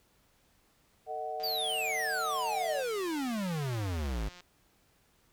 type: chord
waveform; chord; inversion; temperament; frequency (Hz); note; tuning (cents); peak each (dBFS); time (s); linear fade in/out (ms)
sine; D# diminished; second; just; 448 / 622.3 / 746.7; A4 / D#5 / F#5; +31 / 0 / +16; -41 / -40 / -36; 1.06-2.84; 50
type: click train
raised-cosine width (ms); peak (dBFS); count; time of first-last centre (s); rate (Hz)
0.2; -34; 536; 1.4-4.406; 178
type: exponential sweep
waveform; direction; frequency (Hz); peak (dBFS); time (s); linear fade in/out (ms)
square; down; 4846 to 49; -32; 1.43-4.29; 10
effects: pink hiss -68 dBFS RMS until 5.32 s